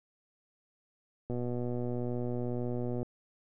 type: click train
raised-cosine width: 2 ms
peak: -23 dBFS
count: 212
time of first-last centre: 1.3-3.03 s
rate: 122 Hz
effects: none